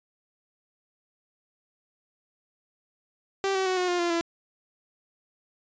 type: tone with pitch steps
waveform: sawtooth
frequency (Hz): 390 / 380.7 / 371.5 / 362.6 / 353.9 / 345.4 / 337.2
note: G4 / F#4 / F#4 / F#4 / F4 / F4 / E4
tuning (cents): -9 / +49 / +7 / -35 / +23 / -19 / +39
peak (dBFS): -20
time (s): 3.44-4.21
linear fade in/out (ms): 0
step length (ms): 110
effects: resampled to 16000 Hz